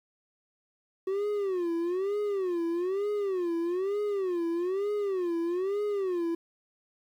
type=tone with vibrato; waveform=triangle; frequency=373.3 Hz; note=F#4; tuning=15 cents sharp; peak=-25 dBFS; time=1.07-6.35 s; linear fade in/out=5 ms; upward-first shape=sine; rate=1.1 Hz; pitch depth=190 cents each way; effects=10-bit